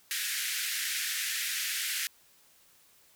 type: band-pass noise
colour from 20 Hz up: pink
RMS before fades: -33 dBFS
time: 0.11-2.07 s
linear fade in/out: 0 ms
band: 1600 to 16000 Hz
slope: 48 dB/octave
effects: white hiss -62 dBFS RMS until 3.15 s